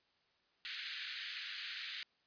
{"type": "band-pass noise", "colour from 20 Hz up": "white", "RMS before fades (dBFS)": -45, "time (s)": [0.65, 2.03], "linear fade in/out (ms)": 0, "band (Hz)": [1500, 4500], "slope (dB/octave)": 48, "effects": ["white hiss -75 dBFS RMS until 2.26 s", "resampled to 11025 Hz"]}